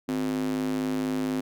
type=tone with high-pass filter; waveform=square; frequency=52.1 Hz; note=G#1; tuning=6 cents sharp; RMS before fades=-28 dBFS; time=0.08-1.41 s; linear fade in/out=10 ms; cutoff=260 Hz; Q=3.9; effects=none